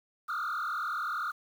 sine tone with frequency modulation, 1318.5 Hz, E6, in tune, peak -28 dBFS, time 0.28-1.32 s, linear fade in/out 20 ms, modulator 40.2 Hz, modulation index 3.3, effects tanh soft clip ceiling -30 dBFS + 9-bit

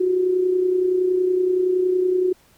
sine tone with amplitude modulation, 366.9 Hz, F#4, 15 cents flat, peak -14 dBFS, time 0-2.33 s, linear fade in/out 10 ms, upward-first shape sine, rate 30.7 Hz, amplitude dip 50%, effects pink hiss -56 dBFS RMS until 2.57 s

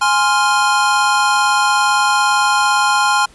square chord, F minor, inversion first, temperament equal, 830.6 / 1046.5 / 1396.9 Hz, Ab5 / C6 / F6, 0 / 0 / 0 cents, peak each -17 dBFS, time 0.01-3.26 s, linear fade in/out 10 ms, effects pink hiss -47 dBFS RMS until 3.34 s + resampled to 24000 Hz

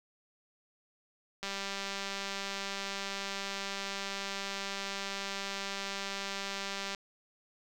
click train, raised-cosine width 0.2 ms, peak -20 dBFS, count 1088, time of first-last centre 1.43-6.948 s, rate 197 Hz, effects 8-bit

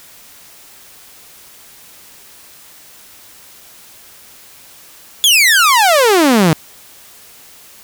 sawtooth exponential sweep, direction down, 3468 to 150 Hz, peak -4 dBFS, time 5.24-6.53 s, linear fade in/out 0 ms, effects white hiss -41 dBFS RMS until 7.83 s

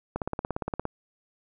click train, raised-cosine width 1 ms, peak -15 dBFS, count 13, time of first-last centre 0.16-0.854 s, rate 17.3 Hz, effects none

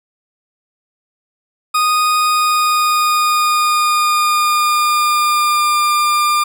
40% pulse tone with pitch glide, 1239 to 1198.9 Hz, D#6 to D6, -8 to +35 cents, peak -11 dBFS, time 1.74-6.44 s, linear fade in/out 10 ms, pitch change -57 cents, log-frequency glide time 2.18-5.8 s, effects none

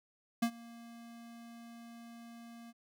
square tone with ADSR envelope, 233.1 Hz, A#3, in tune, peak -27 dBFS, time 0.42-2.73 s, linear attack 9 ms, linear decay 74 ms, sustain -23 dB, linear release 36 ms, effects none

